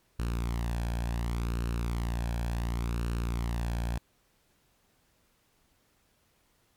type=tone with flanger; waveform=sawtooth; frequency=58.27 Hz; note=A#1; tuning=in tune; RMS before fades=-31 dBFS; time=0.19-3.98 s; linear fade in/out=5 ms; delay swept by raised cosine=0.72 to 1.23 ms; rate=0.69 Hz; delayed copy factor=+0.55; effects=pink hiss -69 dBFS RMS until 6.76 s + MP3 96 kbps